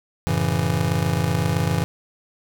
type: chord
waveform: square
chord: F# minor seventh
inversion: none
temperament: just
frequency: 92.5 / 111 / 138.75 / 166.5 Hz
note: F#2 / A2 / C#3 / E3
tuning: 0 / +16 / +2 / +18 cents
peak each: -26 / -27 / -26 / -24 dBFS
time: 0.27-1.84 s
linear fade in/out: 0 ms
effects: none